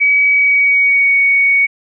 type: tone with pitch glide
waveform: sine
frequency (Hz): 2273 to 2233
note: C#7 to C#7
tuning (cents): +43 to +12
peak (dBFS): -8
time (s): 0-1.67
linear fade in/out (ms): 20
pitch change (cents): -31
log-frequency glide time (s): 0.31-1.16
effects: none